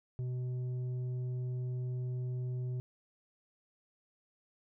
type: tone with tanh clipping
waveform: sine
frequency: 125.5 Hz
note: B2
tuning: 28 cents sharp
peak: -35 dBFS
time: 0.19-2.8 s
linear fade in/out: 0 ms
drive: 6 dB
effects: none